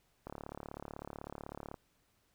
click train, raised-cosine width 1 ms, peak -29 dBFS, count 54, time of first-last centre 0.27-1.742 s, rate 36 Hz, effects pink hiss -74 dBFS RMS until 2.34 s

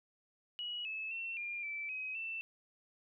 sine tone with pitch steps, 2914 / 2602 / 2704 / 2403 / 2324 / 2532 / 2668 Hz, F#7 / E7 / E7 / D7 / D7 / D#7 / E7, -27 / -23 / +43 / +39 / -19 / +30 / +20 cents, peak -38 dBFS, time 0.59-2.41 s, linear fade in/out 0 ms, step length 260 ms, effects none

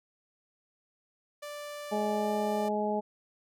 sawtooth tone with pitch glide, 587.3 to 592.8 Hz, D5 to D5, 0 to +16 cents, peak -35 dBFS, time 1.42-2.69 s, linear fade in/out 10 ms, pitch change +16 cents, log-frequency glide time 2.09-2.29 s
harmonic tone, 210.2 Hz, G#3, 21 cents sharp, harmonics 1 / 2 / 3 / 4, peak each -33 / -33 / -33 / -33 dBFS, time 1.91-3.01 s, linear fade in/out 20 ms
effects none

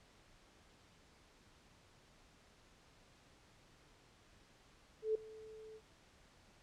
sine tone with ADSR envelope, 436.6 Hz, A4, 13 cents flat, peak -30 dBFS, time 5.02-5.81 s, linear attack 130 ms, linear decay 5 ms, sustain -21 dB, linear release 51 ms, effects pink hiss -66 dBFS RMS until 6.62 s + low-pass 7000 Hz 12 dB/octave

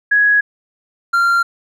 sine / triangle tone pair in turn, 1669 / 1383.9 Hz, G#6 / F6, +8 / -16 cents, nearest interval minor third, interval 324 cents, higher first, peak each -9 dBFS, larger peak neither, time 0.11-0.41 / 1.13-1.43 s, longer neither, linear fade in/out 10 ms, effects none

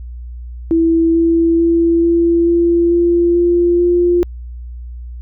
sine tone with pitch steps, 329.6 / 332.5 / 335.4 / 338.3 / 341.2 / 344.2 / 347.2 / 350.2 Hz, E4 / E4 / E4 / E4 / F4 / F4 / F4 / F4, 0 / +15 / +30 / +45 / -40 / -25 / -10 / +5 cents, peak -9 dBFS, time 0.71-4.23 s, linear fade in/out 0 ms, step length 440 ms, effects added 60 Hz sine -26 dBFS peak until 5.21 s

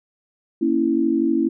sine chord, A# diminished, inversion none, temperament equal, 233.1 / 277.2 / 329.6 Hz, A#3 / C#4 / E4, 0 / 0 / 0 cents, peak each -23 / -21 / -19 dBFS, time 0.61-1.49 s, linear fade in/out 10 ms, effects none

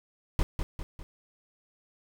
brown noise with echo, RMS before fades -23 dBFS, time 0.39-0.43 s, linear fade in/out 0 ms, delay 200 ms, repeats 3, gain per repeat -6 dB, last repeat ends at 1.03 s, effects none

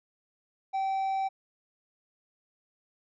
triangle tone, 773 Hz, G5, 24 cents flat, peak -25 dBFS, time 0.73-1.29 s, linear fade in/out 20 ms, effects resampled to 16000 Hz

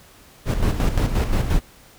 brown noise with tremolo, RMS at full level -17 dBFS, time 0.45-1.61 s, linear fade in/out 50 ms, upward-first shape square, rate 5.7 Hz, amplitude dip 55%, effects pink hiss -49 dBFS RMS until 1.98 s

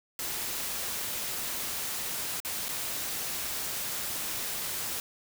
white noise with dropouts, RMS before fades -34 dBFS, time 0.19-5 s, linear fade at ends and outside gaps 2 ms, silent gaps 2.402-2.448 / 2.685-2.689 s, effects none

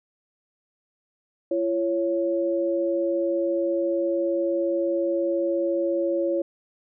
sine tone pair together, 339.9 / 554.4 Hz, F4 / C#5, -47 / 0 cents, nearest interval minor sixth, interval 847 cents, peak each -24 dBFS, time 1.51-6.42 s, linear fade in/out 5 ms, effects none

